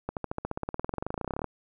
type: accelerating click train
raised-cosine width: 1 ms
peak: -17 dBFS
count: 30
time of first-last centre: 0.09-1.443 s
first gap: 78 ms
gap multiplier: 0.96
effects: none